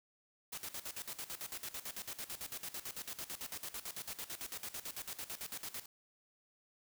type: noise with tremolo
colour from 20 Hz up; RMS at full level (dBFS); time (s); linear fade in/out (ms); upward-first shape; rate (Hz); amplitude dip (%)
white; -43; 0.52-5.86; 10; square; 9; 80
effects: none